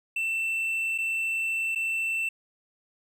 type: tone with dropouts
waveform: triangle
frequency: 2676 Hz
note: E7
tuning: 25 cents sharp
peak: -24 dBFS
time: 0.16-2.29 s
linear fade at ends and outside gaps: 5 ms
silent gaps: 0.979-0.984 / 1.75-1.757 s
effects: none